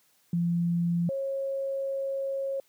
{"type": "tone pair in turn", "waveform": "sine", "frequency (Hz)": [171.5, 544.5], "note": ["F3", "C#5"], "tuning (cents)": [-31, -31], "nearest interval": "octave + minor sixth", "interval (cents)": 2000, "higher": "second", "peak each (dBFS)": [-23, -28], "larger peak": "first", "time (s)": [[0.33, 1.09], [1.09, 2.6]], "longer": "second", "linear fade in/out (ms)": 2, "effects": ["white hiss -66 dBFS RMS until 2.68 s", "high-pass 100 Hz 12 dB/octave"]}